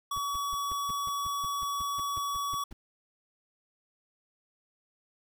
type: tone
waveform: square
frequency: 1133 Hz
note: C#6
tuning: 37 cents sharp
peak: -31 dBFS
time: 0.11-2.64 s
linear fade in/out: 5 ms
type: noise bursts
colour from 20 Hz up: brown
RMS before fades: -41 dBFS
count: 15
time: 0.16-2.73 s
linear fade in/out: 5 ms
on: 22 ms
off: 160 ms
effects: none